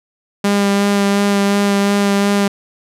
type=tone with vibrato; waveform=sawtooth; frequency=200.9 Hz; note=G3; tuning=43 cents sharp; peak=-8 dBFS; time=0.44-2.48 s; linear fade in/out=5 ms; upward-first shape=sine; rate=2.8 Hz; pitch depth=13 cents each way; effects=low-pass 11000 Hz 12 dB/octave